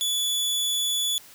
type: tone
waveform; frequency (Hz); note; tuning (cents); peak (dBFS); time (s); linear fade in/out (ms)
sawtooth; 3440; A7; -40; -20; 0.01-1.18; 0
effects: white hiss -49 dBFS RMS until 1.34 s